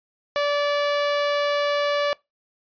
sawtooth tone, 579 Hz, D5, 25 cents flat, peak -16 dBFS, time 0.36-2.13 s, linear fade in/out 0 ms, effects noise-tail reverb RT60 0.2 s tail -23 dB re dry + resampled to 11025 Hz

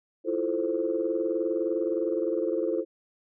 sine chord, F major seventh, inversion third, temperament equal, 329.6 / 349.2 / 440 / 523.3 Hz, E4 / F4 / A4 / C5, 0 / 0 / 0 / 0 cents, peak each -30 dBFS, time 0.24-2.85 s, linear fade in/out 50 ms, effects tanh soft clip ceiling -15 dBFS

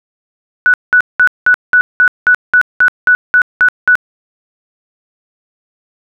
sine tone bursts, 1480 Hz, F#6, in tune, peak -4 dBFS, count 13, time 0.66-3.954 s, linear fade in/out 0 ms, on 78 ms, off 190 ms, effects none

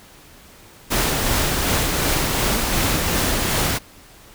pink noise with tremolo, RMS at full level -19 dBFS, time 0.9-3.79 s, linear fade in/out 20 ms, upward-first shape sine, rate 2.7 Hz, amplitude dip 25%, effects pink hiss -46 dBFS RMS until 4.34 s

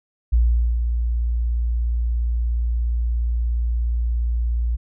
sine tone with ADSR envelope, 58.5 Hz, A#1, 7 cents sharp, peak -12 dBFS, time 0.32-4.77 s, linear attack 14 ms, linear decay 440 ms, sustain -6 dB, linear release 22 ms, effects none

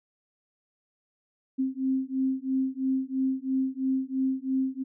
sine beating tone pair, 262.4 / 265.4 Hz, C4 / C4, +5 / +25 cents, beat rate 3 Hz, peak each -28 dBFS, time 1.58-4.84 s, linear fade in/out 20 ms, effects none

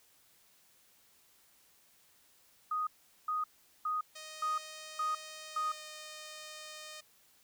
sine tone bursts, 1244.5 Hz, D#6, in tune, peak -31 dBFS, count 6, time 2.71-5.72 s, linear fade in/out 5 ms, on 160 ms, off 410 ms
5% pulse tone with pitch glide, 622 to 615.6 Hz, D#5 to D#5, -1 to -19 cents, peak -34 dBFS, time 4.15-7.01 s, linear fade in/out 10 ms, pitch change -18 cents, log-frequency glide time 5.48-5.68 s
effects white hiss -66 dBFS RMS until 7.43 s

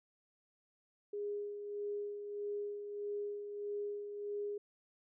sine tone with tremolo, 410.9 Hz, G#4, 18 cents flat, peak -36 dBFS, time 1.13-4.58 s, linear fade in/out 5 ms, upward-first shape sine, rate 1.6 Hz, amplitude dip 50%, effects none

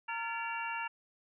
harmonic tone with a mistuned harmonic, 460 Hz, A#4, 23 cents flat, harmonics 2 / 3 / 4 / 5 / 6, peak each -38 / -42 / -43 / -45 / -41 dBFS, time 0.08-0.88 s, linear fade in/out 10 ms, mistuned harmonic 4, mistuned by -110 cents, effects none

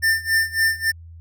square tone with tremolo, 1794 Hz, A6, 33 cents sharp, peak -15 dBFS, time 0.02-0.92 s, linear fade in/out 20 ms, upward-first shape sine, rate 3.6 Hz, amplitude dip 90%, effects added 83 Hz sine -38 dBFS peak until 1.2 s

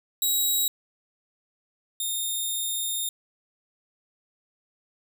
10% pulse tone pair in turn, 3846 / 3665 Hz, B7 / A#7, -47 / -30 cents, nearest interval minor second, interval 83 cents, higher first, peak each -14 / -19 dBFS, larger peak first, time 0.22-0.68 / 2-3.09 s, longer second, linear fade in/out 2 ms, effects none

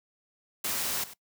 white noise with echo, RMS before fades -31 dBFS, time 0.64-1.04 s, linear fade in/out 5 ms, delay 97 ms, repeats 1, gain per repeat -15 dB, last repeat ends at 1.137 s, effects noise-tail reverb RT60 0.1 s tail -21 dB re dry + high-pass 80 Hz 12 dB/octave

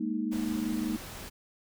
sine chord, Ab suspended second, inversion none, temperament equal, 207.7 / 233.1 / 311.1 Hz, Ab3 / Bb3 / Eb4, 0 / 0 / 0 cents, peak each -34 / -32 / -33 dBFS, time 0-0.97 s, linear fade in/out 10 ms
pink noise, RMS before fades -43 dBFS, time 0.31-1.3 s, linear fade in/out 20 ms
effects none

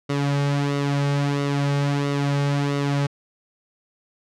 sawtooth tone with flanger, 142 Hz, C#3, 42 cents sharp, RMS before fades -22 dBFS, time 0.09-3.07 s, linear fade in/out 10 ms, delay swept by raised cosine 1.2 to 3 ms, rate 1.5 Hz, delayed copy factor -0.6, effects low-pass 6000 Hz 12 dB/octave

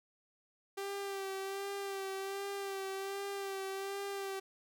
sawtooth tone with vibrato, 392.2 Hz, G4, 1 cent sharp, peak -34 dBFS, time 0.77-4.4 s, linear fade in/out 10 ms, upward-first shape sine, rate 1.3 Hz, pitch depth 29 cents each way, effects none

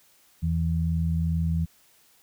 sine tone pair together, 82.35 / 164.7 Hz, E2 / E3, -1 / -1 cents, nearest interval octave, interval 1200 cents, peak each -25 dBFS, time 0.42-1.66 s, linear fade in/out 20 ms, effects white hiss -60 dBFS RMS until 2.22 s

